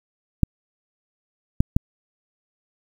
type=clicks; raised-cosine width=5 ms; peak=-3 dBFS; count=3; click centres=0.433 / 1.605 / 1.765 s; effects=7-bit